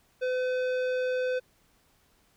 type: tone with tanh clipping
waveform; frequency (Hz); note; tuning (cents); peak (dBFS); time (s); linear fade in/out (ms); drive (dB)
sine; 507; B4; +45; -28; 0.21-1.4; 20; 14
effects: pink hiss -66 dBFS RMS until 2.36 s